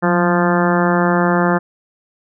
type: harmonic tone with a mistuned harmonic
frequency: 174.61 Hz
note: F3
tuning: in tune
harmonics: 1 / 2 / 3 / 4 / 5 / 6 / 7 / 8 / 9 / 10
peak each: -16 / -19 / -21 / -22 / -23 / -24 / -24 / -25 / -26 / -26 dBFS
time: 0.02-1.59 s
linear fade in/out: 20 ms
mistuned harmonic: 1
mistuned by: +48 cents
effects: none